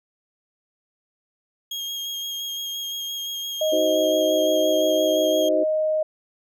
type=tone with vibrato; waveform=35% pulse; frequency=3254 Hz; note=G#7; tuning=36 cents flat; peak=-26 dBFS; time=1.71-5.49 s; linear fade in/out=5 ms; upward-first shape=square; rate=5.8 Hz; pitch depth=12 cents each way
type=tone; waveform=sine; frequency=622.3 Hz; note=D#5; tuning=in tune; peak=-19 dBFS; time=3.61-6.03 s; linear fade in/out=5 ms
type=chord; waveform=sine; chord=C diminished; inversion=first; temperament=just; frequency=314 / 376.7 / 523.3 Hz; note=Eb4 / Gb4 / C5; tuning=+16 / +31 / 0 cents; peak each=-25 / -28 / -25 dBFS; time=3.72-5.64 s; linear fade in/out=10 ms
effects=none